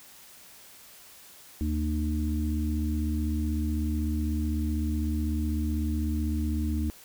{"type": "harmonic tone", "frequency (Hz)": 76, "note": "D#2", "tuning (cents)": -40, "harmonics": [1, 3, 4], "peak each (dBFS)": [-27, -32, -33], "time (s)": [1.61, 6.9], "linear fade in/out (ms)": 0, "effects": ["white hiss -51 dBFS RMS until 7.04 s"]}